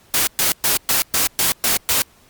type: noise bursts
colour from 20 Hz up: white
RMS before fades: -17 dBFS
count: 8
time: 0.14-2.02 s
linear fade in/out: 0 ms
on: 130 ms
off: 120 ms
effects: pink hiss -52 dBFS RMS until 2.29 s + Opus 48 kbps

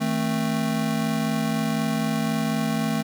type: chord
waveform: square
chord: A diminished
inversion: second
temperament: just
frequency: 158.4 / 220 / 264 Hz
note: Eb3 / A3 / C4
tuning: +31 / 0 / +16 cents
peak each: -29 / -25 / -30 dBFS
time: 0-3.03 s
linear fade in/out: 20 ms
effects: none

